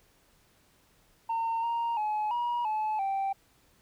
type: tone with pitch steps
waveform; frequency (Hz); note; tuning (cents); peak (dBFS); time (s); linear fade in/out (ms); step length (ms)
sine; 912 / 932 / 850 / 958 / 861 / 781; A#5 / A#5 / G#5 / A#5 / A5 / G5; -38 / -1 / +40 / +47 / -38 / -7; -25; 1.29-3.33; 10; 340
effects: tanh soft clip ceiling -26 dBFS + pink hiss -65 dBFS RMS until 3.81 s